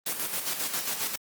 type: noise with tremolo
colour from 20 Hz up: white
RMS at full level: -29 dBFS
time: 0.06-1.16 s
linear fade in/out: 5 ms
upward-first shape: square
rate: 7.4 Hz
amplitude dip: 50%
effects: high-pass 150 Hz 12 dB/octave + Opus 24 kbps